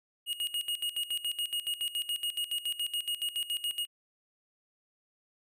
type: tone with tremolo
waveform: square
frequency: 2872 Hz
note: F7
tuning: 48 cents sharp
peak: -30 dBFS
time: 0.26-3.87 s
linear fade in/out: 50 ms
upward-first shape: square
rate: 7.1 Hz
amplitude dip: 80%
effects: none